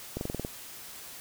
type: slowing click train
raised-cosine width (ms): 2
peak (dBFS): -19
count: 7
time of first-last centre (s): 0.17-0.449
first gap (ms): 41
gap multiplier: 1.05
effects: white hiss -45 dBFS RMS until 1.2 s